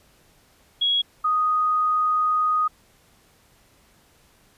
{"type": "tone pair in turn", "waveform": "sine", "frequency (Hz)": [3322, 1244.3], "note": ["G#7", "D#6"], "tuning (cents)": [0, 0], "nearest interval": "octave + perfect fourth", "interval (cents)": 1700, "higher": "first", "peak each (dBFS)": -18, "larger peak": "neither", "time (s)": [[0.81, 1.02], [1.24, 2.68]], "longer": "second", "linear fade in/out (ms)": 10, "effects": ["pink hiss -58 dBFS RMS until 4.57 s", "resampled to 32000 Hz"]}